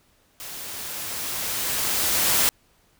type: noise with level ramp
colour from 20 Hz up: white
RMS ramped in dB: -37 to -19 dBFS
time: 0.4-2.49 s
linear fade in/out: 0 ms
effects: pink hiss -62 dBFS RMS until 2.99 s